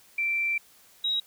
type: tone pair in turn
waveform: sine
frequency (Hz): 2346 / 3823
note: D7 / A#7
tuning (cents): -2 / +43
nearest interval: minor sixth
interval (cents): 845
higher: second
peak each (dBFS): -24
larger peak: neither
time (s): 0.18-0.58 / 1.04-1.2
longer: first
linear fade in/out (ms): 5
effects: white hiss -57 dBFS RMS until 1.26 s